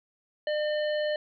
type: harmonic tone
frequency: 603 Hz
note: D5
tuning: 46 cents sharp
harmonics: 1 / 3 / 5 / 7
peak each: -26 / -36 / -40 / -43 dBFS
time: 0.47-1.16 s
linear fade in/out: 2 ms
effects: none